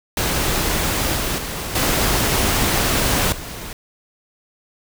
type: noise with level steps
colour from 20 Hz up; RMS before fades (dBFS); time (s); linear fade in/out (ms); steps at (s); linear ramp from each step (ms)
pink; -20 / -22 / -27 / -18 / -32; 0.17-3.73; 2; 1.16 / 1.38 / 1.75 / 3.32; 5
effects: none